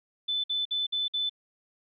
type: tone bursts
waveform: sine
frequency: 3510 Hz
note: A7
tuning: 5 cents flat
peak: -26 dBFS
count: 5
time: 0.28-1.296 s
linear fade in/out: 10 ms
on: 160 ms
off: 54 ms
effects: none